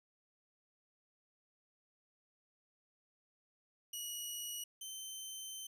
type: tone pair in turn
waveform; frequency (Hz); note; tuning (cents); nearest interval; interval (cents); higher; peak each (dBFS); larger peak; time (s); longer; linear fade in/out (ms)
15% pulse; 2911 / 3090; F#7 / G7; -29 / -26; minor second; 103; second; -34 / -37; first; 3.93-4.64 / 4.81-5.67; second; 5
effects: none